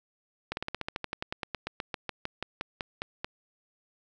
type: slowing click train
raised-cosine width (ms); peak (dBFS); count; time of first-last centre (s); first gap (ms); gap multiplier
0.3; -16; 24; 0.52-3.245; 51; 1.07
effects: none